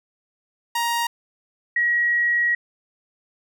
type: tone pair in turn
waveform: sawtooth / sine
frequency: 939 / 1906.4 Hz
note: A#5 / A#6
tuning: +12 / +38 cents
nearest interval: octave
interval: 1226 cents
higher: second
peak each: -17 dBFS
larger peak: neither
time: 0.75-1.07 / 1.76-2.55 s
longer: second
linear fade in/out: 5 ms
effects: none